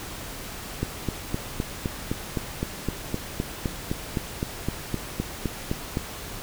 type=click train; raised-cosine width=3 ms; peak=-12 dBFS; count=21; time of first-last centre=0.83-5.971 s; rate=3.89 Hz; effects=pink hiss -37 dBFS RMS until 6.42 s